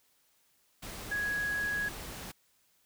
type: tone in noise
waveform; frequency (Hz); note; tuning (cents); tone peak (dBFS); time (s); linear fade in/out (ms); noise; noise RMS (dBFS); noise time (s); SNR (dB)
sine; 1665; G#6; +4; -30; 1.11-1.89; 10; pink; -43; 0.82-2.32; +10
effects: white hiss -70 dBFS RMS until 2.85 s